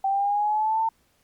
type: linear sweep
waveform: sine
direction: up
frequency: 774 to 904 Hz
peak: -20 dBFS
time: 0.04-0.89 s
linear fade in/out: 5 ms
effects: pink hiss -65 dBFS RMS until 1.23 s + MP3 96 kbps